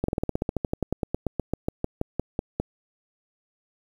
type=slowing click train; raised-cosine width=2 ms; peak=-11 dBFS; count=25; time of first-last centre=0.04-2.6 s; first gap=44 ms; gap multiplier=1.07; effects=8-bit